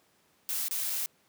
blue noise with dropouts, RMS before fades -32 dBFS, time 0.49-1.06 s, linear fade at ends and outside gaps 0 ms, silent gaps 0.683-0.71 / 0.897-0.901 s, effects pink hiss -67 dBFS RMS until 1.28 s + high-pass 150 Hz 12 dB/octave

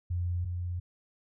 sine tone pair in turn, 88 / 88.43 Hz, F2 / F2, +14 / +22 cents, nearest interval unison, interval 8 cents, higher second, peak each -28 / -31 dBFS, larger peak first, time 0.1-0.45 / 0.45-0.8 s, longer neither, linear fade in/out 10 ms, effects none

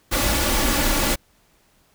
pink noise with comb filter, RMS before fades -20 dBFS, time 0.11-1.16 s, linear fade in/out 20 ms, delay 3.5 ms, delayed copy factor +0.6, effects pink hiss -60 dBFS RMS until 1.94 s

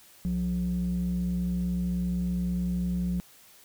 sine tone pair together, 63.2 / 178.76 Hz, B1 / F3, +41 / +41 cents, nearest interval octave + tritone, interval 1800 cents, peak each -31 / -25 dBFS, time 0.25-3.2 s, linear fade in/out 0 ms, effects tanh soft clip ceiling -22 dBFS + white hiss -55 dBFS RMS until 3.64 s

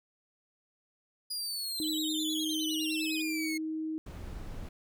sawtooth exponential sweep, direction down, 4914 to 2152 Hz, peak -31 dBFS, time 1.3-3.58 s, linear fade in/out 10 ms
sine tone with vibrato, 3524 Hz, A7, 2 cents sharp, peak -38 dBFS, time 1.78-3.22 s, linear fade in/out 5 ms, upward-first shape sine, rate 9.8 Hz, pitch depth 270 cents each way
sine tone with pitch glide, 311.1 to 315.4 Hz, D#4 to D#4, 0 to +24 cents, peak -32 dBFS, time 1.8-3.98 s, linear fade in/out 0 ms, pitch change +24 cents, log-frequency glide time 2.09-3.19 s
brown noise, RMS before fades -41 dBFS, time 4.06-4.69 s, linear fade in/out 5 ms
effects none

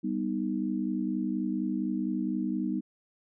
sine chord, G augmented, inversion none, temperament equal, 196 / 246.9 / 311.1 Hz, G3 / B3 / D#4, 0 / 0 / 0 cents, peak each -32 / -32 / -32 dBFS, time 0.03-2.81 s, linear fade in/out 20 ms, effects none

